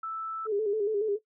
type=tone; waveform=sine; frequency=1318.5 Hz; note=E6; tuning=in tune; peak=-32 dBFS; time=0.03-0.47 s; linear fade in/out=5 ms
type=tone with vibrato; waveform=sine; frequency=420.1 Hz; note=G#4; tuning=20 cents sharp; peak=-25 dBFS; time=0.45-1.19 s; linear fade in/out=50 ms; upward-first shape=square; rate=7.1 Hz; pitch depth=66 cents each way
effects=noise-tail reverb RT60 0.1 s tail -17 dB re dry